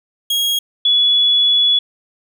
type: tone pair in turn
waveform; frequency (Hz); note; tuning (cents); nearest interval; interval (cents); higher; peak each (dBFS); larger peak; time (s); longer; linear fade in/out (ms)
40% pulse / sine; 3286 / 3403; G#7 / G#7; -19 / +41; minor second; 60; second; -14 / -10; second; 0.3-0.59 / 0.85-1.79; second; 5
effects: none